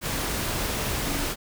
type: tone in noise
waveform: sine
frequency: 283.4 Hz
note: C#4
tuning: 38 cents sharp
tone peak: -32 dBFS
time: 1.04-1.28 s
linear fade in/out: 50 ms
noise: pink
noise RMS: -28 dBFS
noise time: 0.01-1.36 s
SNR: -7 dB
effects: none